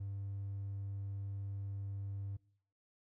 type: tone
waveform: triangle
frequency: 99.1 Hz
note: G2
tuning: 19 cents sharp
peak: -36 dBFS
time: 0-2.37 s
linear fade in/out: 10 ms
effects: noise-tail reverb RT60 0.6 s tail -25 dB re dry + tanh soft clip ceiling -34 dBFS